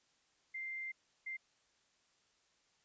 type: tone bursts at uneven times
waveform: sine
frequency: 2093 Hz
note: C7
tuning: in tune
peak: -40 dBFS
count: 2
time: 0.54-0.92 / 1.26-1.37 s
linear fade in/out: 10 ms
effects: white hiss -74 dBFS RMS until 2.84 s + resampled to 16000 Hz